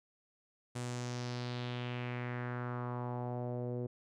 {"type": "tone with low-pass filter sweep", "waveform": "sawtooth", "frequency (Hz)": 122.7, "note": "B2", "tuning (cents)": -11, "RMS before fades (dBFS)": -39, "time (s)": [0.75, 3.87], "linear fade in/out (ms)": 10, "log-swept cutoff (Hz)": [8700, 440], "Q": 2.6, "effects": []}